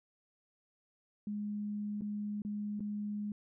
sine tone with dropouts, 207.7 Hz, G#3, in tune, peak -35 dBFS, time 1.27-3.32 s, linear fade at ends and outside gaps 2 ms, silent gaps 2.01-2.019 / 2.42-2.449 / 2.796-2.805 s, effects none

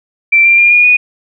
sine tone with pitch steps, 2344 / 2374 / 2404 / 2435 / 2466 Hz, D7 / D7 / D7 / D#7 / D#7, -4 / +18 / +40 / -38 / -16 cents, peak -4 dBFS, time 0.32-0.97 s, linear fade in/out 10 ms, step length 130 ms, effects none

